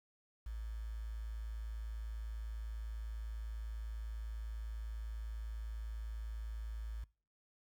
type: tone with quantisation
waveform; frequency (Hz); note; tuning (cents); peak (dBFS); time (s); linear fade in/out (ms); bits
sine; 55; A1; 0; -40; 0.46-7.04; 5; 10
effects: noise-tail reverb RT60 0.4 s tail -23 dB re dry